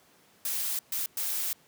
blue noise bursts at uneven times, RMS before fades -31 dBFS, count 3, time 0.45-0.79 / 0.92-1.06 / 1.17-1.53 s, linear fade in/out 2 ms, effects pink hiss -61 dBFS RMS until 1.67 s + high-pass 150 Hz 12 dB/octave

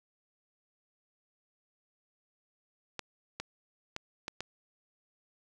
clicks, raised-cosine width 0.2 ms, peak -19 dBFS, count 5, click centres 2.993 / 3.4 / 3.964 / 4.281 / 4.406 s, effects none

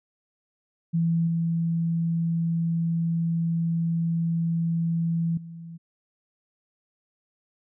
sine tone with level steps, 166.5 Hz, E3, 18 cents sharp, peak -20 / -22 / -37 dBFS, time 0.93-5.78 s, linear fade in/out 20 ms, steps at 1.27 / 5.37 s, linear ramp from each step 5 ms, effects none

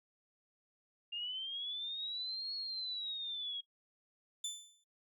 sine linear two-way sweep, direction up then down, 2794 to 4348 to 3286 Hz, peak -38 dBFS, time 1.12-3.61 s, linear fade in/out 10 ms, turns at 2.54 s
25% pulse tone with exponential decay, 3520 Hz, A7, in tune, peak -31 dBFS, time 4.44-4.84 s, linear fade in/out 5 ms, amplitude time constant 85 ms
effects noise-tail reverb RT60 0.1 s tail -18 dB re dry

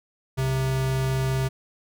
square tone pair together, 62.3 / 132.01 Hz, B1 / C3, +16 / +16 cents, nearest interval octave + minor second, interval 1300 cents, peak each -34 / -23 dBFS, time 0.37-1.49 s, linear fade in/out 20 ms, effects none

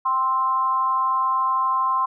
sine tone with amplitude modulation, 1048 Hz, C6, 2 cents sharp, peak -15 dBFS, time 0.05-2.06 s, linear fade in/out 10 ms, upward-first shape sine, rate 267 Hz, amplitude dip 65%, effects none

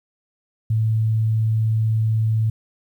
sine tone, 110.5 Hz, A2, 8 cents sharp, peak -16 dBFS, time 0.7-2.5 s, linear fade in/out 5 ms, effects 9-bit

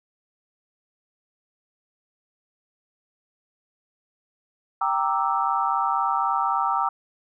sine chord, E half-diminished seventh, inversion first, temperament equal, 784 / 932.3 / 1174.7 / 1318.5 Hz, G5 / Bb5 / D6 / E6, 0 / 0 / 0 / 0 cents, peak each -26 dBFS, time 4.81-6.89 s, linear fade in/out 5 ms, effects none

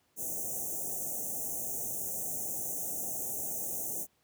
white band-stop noise, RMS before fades -36 dBFS, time 0.16-4.07 s, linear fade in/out 50 ms, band 810 to 6000 Hz, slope 96 dB/octave, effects pink hiss -72 dBFS RMS until 4.23 s + high-pass 80 Hz 12 dB/octave

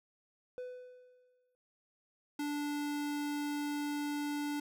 triangle tone with exponential decay, 500 Hz, B4, 21 cents sharp, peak -36 dBFS, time 0.58-1.55 s, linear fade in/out 0 ms, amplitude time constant 210 ms
square tone, 292.1 Hz, D4, 9 cents flat, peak -35 dBFS, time 2.39-4.6 s, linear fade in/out 5 ms
effects none

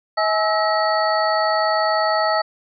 sine tone cluster, 640 / 844 / 1303 / 1905 / 4467 Hz, D#5 / G#5 / E6 / A#6 / C#8, +49 / +28 / -20 / +37 / +12 cents, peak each -20 / -22 / -22 / -26 / -27 dBFS, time 0.17-2.42 s, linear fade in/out 10 ms, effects none

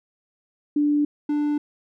sine / triangle tone pair in turn, 293.7 / 295.1 Hz, D4 / D4, 0 / +8 cents, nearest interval unison, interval 8 cents, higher second, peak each -17 / -18 dBFS, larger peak first, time 0.76-1.05 / 1.29-1.58 s, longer neither, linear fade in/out 5 ms, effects none

